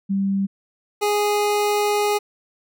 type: tone pair in turn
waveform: sine / 25% pulse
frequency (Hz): 196 / 414.5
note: G3 / G#4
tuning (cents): 0 / -3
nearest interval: octave + minor second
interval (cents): 1297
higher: second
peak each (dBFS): -18 / -14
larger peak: second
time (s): 0.09-0.47 / 1.01-2.19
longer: second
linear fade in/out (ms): 20
effects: none